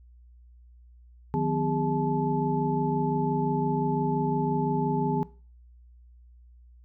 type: tone cluster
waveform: sine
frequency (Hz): 154.8 / 180.6 / 250.3 / 406.3 / 867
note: D#3 / F#3 / B3 / G#4 / A5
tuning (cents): -9 / -42 / +23 / -38 / -26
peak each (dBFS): -28 / -31 / -30 / -31 / -30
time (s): 1.34-5.23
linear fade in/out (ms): 0
effects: noise-tail reverb RT60 0.4 s tail -20 dB re dry + added 60 Hz sine -50 dBFS peak until 6.84 s